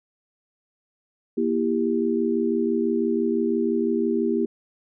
sine chord, E diminished, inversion second, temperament just, 237.3 / 329.6 / 395.6 Hz, Bb3 / E4 / G4, +31 / 0 / +16 cents, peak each -24 / -25 / -24 dBFS, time 1.37-4.46 s, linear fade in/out 10 ms, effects none

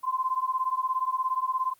sine beating tone pair, 1028 / 1045 Hz, C6 / C6, -31 / -2 cents, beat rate 17 Hz, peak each -28 dBFS, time 0.03-1.74 s, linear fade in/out 20 ms, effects white hiss -62 dBFS RMS until 1.79 s + Opus 32 kbps

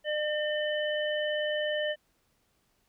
harmonic tone, 603 Hz, D5, 46 cents sharp, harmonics 1 / 3 / 5, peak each -29 / -34 / -36 dBFS, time 0.04-1.96 s, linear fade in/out 50 ms, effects pink hiss -72 dBFS RMS until 2.88 s

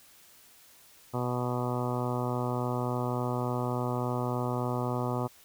harmonic tone, 123.47 Hz, B2, in tune, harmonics 1 / 2 / 3 / 4 / 5 / 6 / 7 / 8 / 9 / 10, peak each -32 / -35 / -37 / -38 / -39 / -40 / -40 / -41 / -42 / -42 dBFS, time 1.13-5.28 s, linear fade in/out 20 ms, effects white hiss -57 dBFS RMS until 5.44 s

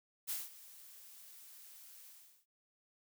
blue noise with ADSR envelope, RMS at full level -38 dBFS, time 0.27-2.46 s, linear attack 30 ms, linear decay 190 ms, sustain -18 dB, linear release 390 ms, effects none

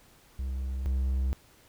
triangle tone pair in turn, 65.5 / 65.5 Hz, C2 / C2, +2 / +2 cents, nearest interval unison, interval 0 cents, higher neither, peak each -28 / -23 dBFS, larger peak second, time 0.39-0.86 / 0.86-1.33 s, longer neither, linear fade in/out 0 ms, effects pink hiss -59 dBFS RMS until 1.68 s

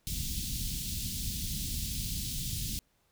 pink band-stop noise, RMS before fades -35 dBFS, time 0.07-2.79 s, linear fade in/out 0 ms, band 210 to 3400 Hz, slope 24 dB/octave, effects pink hiss -72 dBFS RMS until 3.11 s

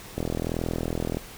click train, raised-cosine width 2 ms, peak -14 dBFS, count 42, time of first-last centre 0.18-1.17 s, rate 41.4 Hz, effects pink hiss -43 dBFS RMS until 1.37 s

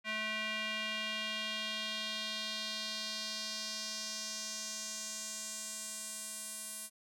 square tone with band-pass filter sweep, 216.5 Hz, A3, 28 cents flat, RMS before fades -40 dBFS, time 0.04-6.9 s, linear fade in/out 50 ms, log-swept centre 2300 to 10000 Hz, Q 2.4, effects none

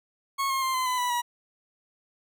40% pulse tone with pitch steps, 1096 / 1072.8 / 1050.1 / 1027.9 / 1006.2 / 984.9 / 964.1 Hz, C#6 / C6 / C6 / C6 / B5 / B5 / B5, -20 / +43 / +6 / -31 / +32 / -5 / -42 cents, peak -24 dBFS, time 0.38-1.22 s, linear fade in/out 20 ms, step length 120 ms, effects none

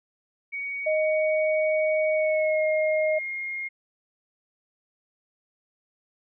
sine tone with pitch glide, 2244 to 2136 Hz, C#7 to C7, +21 to +35 cents, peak -29 dBFS, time 0.52-3.69 s, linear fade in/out 20 ms, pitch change -86 cents, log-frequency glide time 2.14-2.66 s
sine tone, 622.3 Hz, D#5, in tune, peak -21 dBFS, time 0.86-3.19 s, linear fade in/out 10 ms
effects none

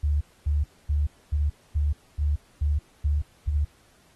sine tone bursts, 73.42 Hz, D2, in tune, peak -20 dBFS, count 9, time 0.03-3.65 s, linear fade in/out 10 ms, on 180 ms, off 250 ms, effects pink hiss -60 dBFS RMS until 4.15 s + AAC 32 kbps

